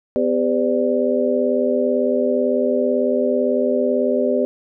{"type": "tone cluster", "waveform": "sine", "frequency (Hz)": [251.9, 399.3, 511, 589], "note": ["B3", "G4", "C5", "D5"], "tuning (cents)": [34, 32, -41, 5], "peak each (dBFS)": -21, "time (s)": [0.16, 4.45], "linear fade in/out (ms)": 0, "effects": []}